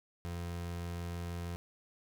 30% pulse tone, 86.3 Hz, F2, 20 cents flat, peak -35 dBFS, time 0.25-1.56 s, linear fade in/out 0 ms, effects none

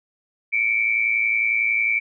sine tone pair together, 2220 / 2331 Hz, C#7 / D7, +2 / -14 cents, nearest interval minor second, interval 84 cents, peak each -23 / -19 dBFS, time 0.52-2 s, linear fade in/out 20 ms, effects none

